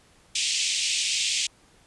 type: band-pass noise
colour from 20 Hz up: pink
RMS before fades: -26 dBFS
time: 0.35-1.47 s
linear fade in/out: 5 ms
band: 2400 to 8400 Hz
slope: 48 dB/octave
effects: pink hiss -58 dBFS RMS until 1.86 s + resampled to 24000 Hz